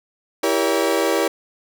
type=chord; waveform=35% pulse; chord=E diminished seventh; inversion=none; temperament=just; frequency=329.6 / 395.6 / 474.7 / 569.6 Hz; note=E4 / G4 / Bb4 / Db5; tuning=0 / +16 / +31 / +47 cents; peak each=-21 dBFS; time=0.43-1.28 s; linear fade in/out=5 ms; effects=none